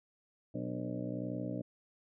harmonic tone with a mistuned harmonic, 61.74 Hz, B1, in tune, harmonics 2 / 3 / 4 / 5 / 6 / 7 / 8 / 9 / 10, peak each -42 / -42 / -43 / -41 / -53 / -56 / -48 / -46 / -48 dBFS, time 0.54-1.62 s, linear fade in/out 10 ms, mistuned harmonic 5, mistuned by -60 cents, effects none

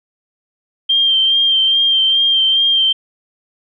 sine tone with vibrato, 3168 Hz, G7, 18 cents sharp, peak -10 dBFS, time 0.89-2.93 s, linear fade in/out 10 ms, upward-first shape sine, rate 2.4 Hz, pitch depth 25 cents each way, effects none

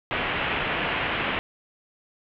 white low-pass noise, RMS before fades -27 dBFS, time 0.11-1.39 s, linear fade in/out 0 ms, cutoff 3000 Hz, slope 48 dB/octave, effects none

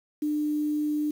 sine tone with quantisation, 299.6 Hz, D4, 35 cents sharp, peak -24 dBFS, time 0.22-1.11 s, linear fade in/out 5 ms, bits 8, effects none

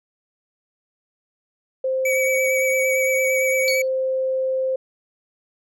sine tone, 523.3 Hz, C5, in tune, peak -19 dBFS, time 1.84-4.76 s, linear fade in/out 5 ms
square tone with vibrato, 2272 Hz, C#7, 42 cents sharp, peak -21 dBFS, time 2.05-3.82 s, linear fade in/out 5 ms, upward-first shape triangle, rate 8.8 Hz, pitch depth 31 cents each way
triangle tone with exponential decay, 4435 Hz, C#8, in tune, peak -18 dBFS, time 3.68-3.88 s, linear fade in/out 0 ms, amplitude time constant 42 ms
effects none

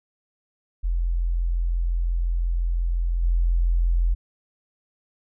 sine tone with level steps, 42.86 Hz, F1, 32 cents flat, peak -20 / -17 dBFS, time 0.83-4.15 s, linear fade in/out 20 ms, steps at 3.22 s, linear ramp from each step 20 ms, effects none

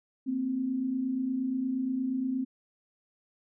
sine tone pair together, 233.1 / 261.6 Hz, A#3 / C4, 0 / 0 cents, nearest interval major second, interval 200 cents, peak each -36 / -28 dBFS, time 0.26-2.45 s, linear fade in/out 20 ms, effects none

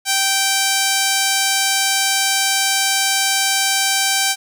5% pulse tone, 780 Hz, G5, 9 cents flat, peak -3 dBFS, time 0.05-4.36 s, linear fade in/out 50 ms, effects none

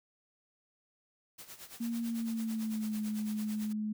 white noise with tremolo, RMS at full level -47 dBFS, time 1.38-3.73 s, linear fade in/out 10 ms, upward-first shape sine, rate 9 Hz, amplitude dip 75%
sine tone with pitch glide, 232.7 to 213.4 Hz, A#3 to G#3, -3 to +47 cents, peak -32 dBFS, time 1.8-3.93 s, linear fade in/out 10 ms, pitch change -150 cents, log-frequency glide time 2.03-2.98 s
effects none

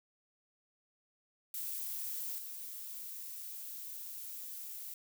violet noise with level steps, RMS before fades -40 / -45 dBFS, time 1.54-4.94 s, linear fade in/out 2 ms, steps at 2.38 s, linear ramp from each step 5 ms, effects none

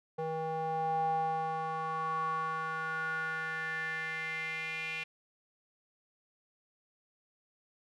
square tone with band-pass filter sweep, 160 Hz, D#3, 49 cents sharp, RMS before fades -35 dBFS, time 0.18-5.04 s, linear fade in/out 10 ms, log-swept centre 620 to 2500 Hz, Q 6.2, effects none

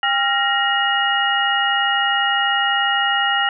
sine tone cluster, 801 / 1383 / 1876 / 2876 Hz, G5 / F6 / A#6 / F#7, +37 / -17 / +11 / -50 cents, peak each -21 dBFS, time 0.03-3.49 s, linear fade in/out 2 ms, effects none

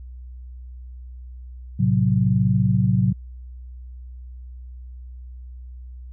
sine chord, F# diminished, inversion first, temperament equal, 110 / 130.81 / 185 Hz, A2 / C3 / F#3, 0 / 0 / 0 cents, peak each -20 dBFS, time 1.79-3.13 s, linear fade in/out 10 ms, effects added 62 Hz sine -35 dBFS peak until 6.12 s

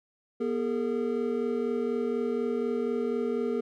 triangle tone cluster, 241.3 / 411.4 / 455.5 Hz, B3 / G#4 / A#4, -40 / -16 / -40 cents, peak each -29 dBFS, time 0.4-3.61 s, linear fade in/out 10 ms, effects none

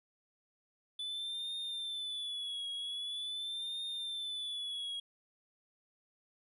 triangle tone with vibrato, 3477 Hz, A7, 21 cents flat, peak -36 dBFS, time 0.99-5 s, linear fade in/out 5 ms, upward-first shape triangle, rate 0.44 Hz, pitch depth 90 cents each way, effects resampled to 32000 Hz

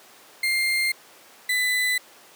35% pulse tone pair in turn, 2109 / 1998.9 Hz, C7 / B6, +13 / +20 cents, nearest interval minor second, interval 93 cents, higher first, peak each -19 dBFS, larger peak neither, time 0.43-0.92 / 1.49-1.98 s, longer neither, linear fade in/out 5 ms, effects pink hiss -49 dBFS RMS until 2.35 s + high-pass 400 Hz 12 dB/octave

